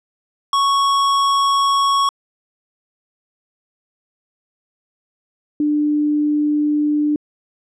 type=tone pair in turn; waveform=square / sine; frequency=1108.7 / 297.5 Hz; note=C#6 / D4; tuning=0 / +22 cents; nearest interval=octave + major seventh; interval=2278 cents; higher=first; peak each=-14 dBFS; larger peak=neither; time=0.53-2.09 / 5.6-7.16 s; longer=neither; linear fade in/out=2 ms; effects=low-pass 7000 Hz 12 dB/octave